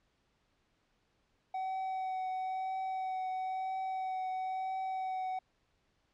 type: tone with vibrato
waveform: triangle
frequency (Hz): 754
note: F#5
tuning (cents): +32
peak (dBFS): -32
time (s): 1.54-5.39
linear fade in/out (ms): 5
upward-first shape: triangle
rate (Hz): 1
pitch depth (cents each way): 15
effects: pink hiss -75 dBFS RMS until 6.13 s + low-pass 5000 Hz 12 dB/octave